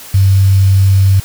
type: tone with quantisation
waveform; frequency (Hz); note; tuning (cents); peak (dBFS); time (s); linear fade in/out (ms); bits
sine; 96.8; G2; -21; -5; 0.14-1.2; 5; 5
effects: white hiss -32 dBFS RMS until 1.24 s